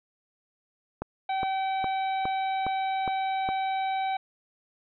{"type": "click train", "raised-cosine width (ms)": 1, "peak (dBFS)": -17, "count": 7, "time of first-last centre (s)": [1.02, 3.489], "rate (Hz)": 2.43}
{"type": "harmonic tone", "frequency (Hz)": 768, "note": "G5", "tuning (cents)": -36, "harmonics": [1, 2, 3, 4, 5], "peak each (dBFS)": [-26, -43, -38, -50, -43], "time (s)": [1.29, 4.17], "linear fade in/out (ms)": 5}
{"effects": []}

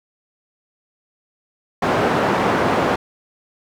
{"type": "band-pass noise", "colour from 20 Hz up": "white", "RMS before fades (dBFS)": -18, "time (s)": [1.82, 2.96], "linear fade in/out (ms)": 5, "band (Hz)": [120, 960], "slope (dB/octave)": 12, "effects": []}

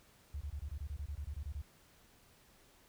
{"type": "tone bursts", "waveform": "sine", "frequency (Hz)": 72, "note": "D2", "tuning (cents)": -34, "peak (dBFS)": -38, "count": 14, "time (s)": [0.34, 1.617], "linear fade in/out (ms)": 5, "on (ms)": 68, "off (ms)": 25, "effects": ["pink hiss -65 dBFS RMS until 2.88 s"]}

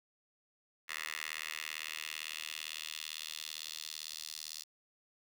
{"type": "tone with high-pass filter sweep", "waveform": "10% pulse", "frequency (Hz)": 77.78, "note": "D#2", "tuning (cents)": 0, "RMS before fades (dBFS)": -43, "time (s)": [0.88, 4.64], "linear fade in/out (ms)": 20, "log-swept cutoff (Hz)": [1900, 4700], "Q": 2, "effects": []}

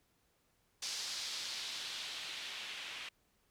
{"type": "noise with low-pass filter sweep", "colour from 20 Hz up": "blue", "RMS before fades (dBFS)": -43, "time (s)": [0.82, 3.09], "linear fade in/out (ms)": 5, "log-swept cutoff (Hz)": [5100, 2700], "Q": 1.9, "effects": ["pink hiss -75 dBFS RMS until 3.5 s"]}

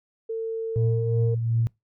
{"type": "tone with pitch glide", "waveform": "sine", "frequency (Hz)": [450, 460.3], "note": ["A4", "A#4"], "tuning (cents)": [39, -22], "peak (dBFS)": -26, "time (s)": [0.29, 1.35], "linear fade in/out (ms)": 10, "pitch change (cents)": 39, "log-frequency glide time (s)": [0.81, 1.15]}
{"type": "tone with tremolo", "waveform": "sine", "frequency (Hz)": 115.3, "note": "A#2", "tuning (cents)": -19, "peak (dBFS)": -18, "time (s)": [0.76, 1.67], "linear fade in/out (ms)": 0, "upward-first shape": "triangle", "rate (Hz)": 2.7, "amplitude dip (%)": 55}
{"effects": ["noise-tail reverb RT60 0.2 s tail -25 dB re dry", "tanh soft clip ceiling -11 dBFS"]}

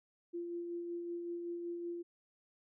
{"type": "tone with tremolo", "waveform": "sine", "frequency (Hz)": 344.7, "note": "F4", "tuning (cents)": -23, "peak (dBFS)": -37, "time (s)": [0.33, 2.03], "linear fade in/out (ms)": 20, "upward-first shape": "sine", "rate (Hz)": 5.3, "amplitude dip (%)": 30, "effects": []}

